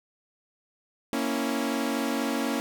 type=chord; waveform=sawtooth; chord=A# diminished; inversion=none; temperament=equal; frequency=233.1 / 277.2 / 329.6 Hz; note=A#3 / C#4 / E4; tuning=0 / 0 / 0 cents; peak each=-26 / -25 / -30 dBFS; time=1.13-2.6 s; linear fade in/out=0 ms; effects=none